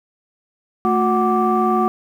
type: tone cluster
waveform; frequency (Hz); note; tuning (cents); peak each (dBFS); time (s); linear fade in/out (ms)
sine; 221.3 / 361.8 / 743 / 1171; A3 / F#4 / F#5 / D6; +10 / -39 / +7 / -5; -19; 0.85-1.88; 0
effects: tanh soft clip ceiling -6 dBFS + 8-bit